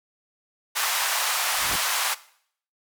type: band-pass noise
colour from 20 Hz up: pink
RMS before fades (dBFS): -25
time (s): 0.75-2.15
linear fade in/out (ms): 20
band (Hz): 810 to 16000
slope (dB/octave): 24
type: noise with exponential growth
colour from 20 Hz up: pink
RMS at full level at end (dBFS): -27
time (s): 1.45-1.76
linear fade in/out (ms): 5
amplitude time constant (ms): 66
effects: noise-tail reverb RT60 0.6 s tail -18 dB re dry